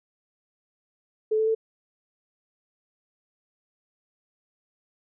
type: tone with pitch steps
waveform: sine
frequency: 433.8 / 439.1 / 444.5 Hz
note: A4 / A4 / A4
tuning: -25 / -4 / +18 cents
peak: -20 dBFS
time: 1.31-1.55 s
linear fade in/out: 10 ms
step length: 80 ms
effects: none